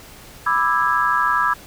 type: chord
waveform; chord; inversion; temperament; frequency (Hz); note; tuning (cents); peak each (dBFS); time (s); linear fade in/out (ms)
sine; E dominant seventh; second; just; 988.9 / 1186.7 / 1318.5 / 1648.1; B5 / D6 / E6 / G#6; +2 / +18 / 0 / -14; -21; 0.46-1.54; 10
effects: pink hiss -42 dBFS RMS until 1.66 s